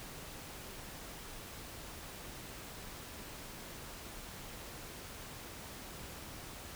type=silence; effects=pink hiss -48 dBFS RMS until 6.75 s